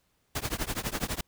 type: noise with tremolo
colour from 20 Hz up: pink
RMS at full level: -29 dBFS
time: 0.35-1.21 s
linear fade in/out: 5 ms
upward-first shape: triangle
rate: 12 Hz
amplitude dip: 100%
effects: pink hiss -72 dBFS RMS until 1.27 s